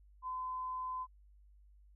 sine tone, 1021 Hz, C6, 43 cents flat, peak -37 dBFS, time 0.22-1.07 s, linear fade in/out 50 ms, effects added 50 Hz sine -59 dBFS peak until 1.95 s

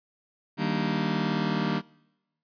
sawtooth chord, Eb major seventh, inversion none, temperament just, 155.56 / 194.45 / 233.3 / 291.7 Hz, Eb3 / G3 / Bb3 / D4, 0 / -14 / +2 / -12 cents, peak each -26 / -25 / -26 / -30 dBFS, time 0.57-1.82 s, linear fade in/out 50 ms, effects noise-tail reverb RT60 1.0 s tail -25 dB re dry + resampled to 11025 Hz

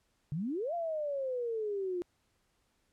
sine exponential two-way sweep, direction up then down, 138.6 to 698.5 to 347.2 Hz, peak -32 dBFS, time 0.32-2.02 s, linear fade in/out 0 ms, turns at 0.74 s, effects pink hiss -75 dBFS RMS until 2.92 s + low-pass 11000 Hz 12 dB/octave

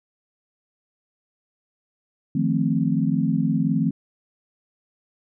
sine chord, F dominant seventh, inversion third, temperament equal, 155.56 / 174.61 / 220 / 261.6 Hz, Eb3 / F3 / A3 / C4, 0 / 0 / 0 / 0 cents, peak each -24 dBFS, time 2.35-3.91 s, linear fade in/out 5 ms, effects none

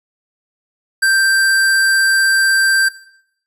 square tone, 1571 Hz, G6, 3 cents sharp, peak -11 dBFS, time 1.02-2.89 s, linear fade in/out 10 ms, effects noise-tail reverb RT60 0.7 s tail -18 dB re dry + resampled to 32000 Hz

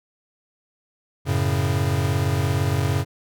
square chord, F# minor, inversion none, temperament equal, 92.5 / 110 / 138.59 Hz, F#2 / A2 / C#3, 0 / 0 / 0 cents, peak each -24 / -26 / -24 dBFS, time 1.25-3.05 s, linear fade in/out 50 ms, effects none

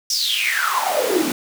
pink noise with high-pass filter sweep, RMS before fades -20 dBFS, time 0.1-1.32 s, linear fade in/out 2 ms, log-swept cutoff 5700 to 240 Hz, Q 9.7, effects none

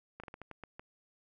slowing click train, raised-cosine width 0.5 ms, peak -30 dBFS, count 8, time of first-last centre 0.2-0.795 s, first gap 36 ms, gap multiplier 1.28, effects none

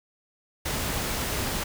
pink noise, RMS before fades -29 dBFS, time 0.65-1.64 s, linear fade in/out 10 ms, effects none

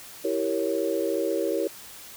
sine chord, E diminished seventh, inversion none, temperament equal, 329.6 / 392 / 466.2 / 554.4 Hz, E4 / G4 / Bb4 / Db5, 0 / 0 / 0 / 0 cents, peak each -29 dBFS, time 0.24-1.68 s, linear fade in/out 10 ms, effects white hiss -44 dBFS RMS until 2.16 s

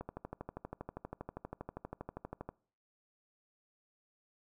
click train, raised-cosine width 1 ms, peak -27 dBFS, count 32, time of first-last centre 0.01-2.49 s, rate 12.5 Hz, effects noise-tail reverb RT60 0.5 s tail -24 dB re dry

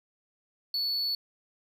triangle tone, 4435 Hz, C#8, in tune, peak -26 dBFS, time 0.74-1.15 s, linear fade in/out 2 ms, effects none

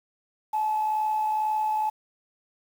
sine tone with amplitude modulation, 861 Hz, A5, 38 cents flat, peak -20 dBFS, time 0.53-1.9 s, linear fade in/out 10 ms, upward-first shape sine, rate 62.1 Hz, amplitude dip 40%, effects tanh soft clip ceiling -18 dBFS + 8-bit

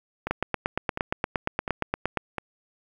two click trains, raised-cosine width 0.5 ms, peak -14 / -9 dBFS, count 4 / 17, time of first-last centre 0.27-2.383 / 0.31-2.173 s, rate 1.42 / 8.59 Hz, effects 8-bit

